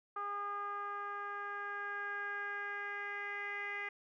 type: tone with low-pass filter sweep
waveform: 10% pulse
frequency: 406.7 Hz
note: G#4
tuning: 36 cents flat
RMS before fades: -41 dBFS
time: 0.16-3.89 s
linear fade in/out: 5 ms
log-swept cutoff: 1200 to 2100 Hz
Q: 5.2
effects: none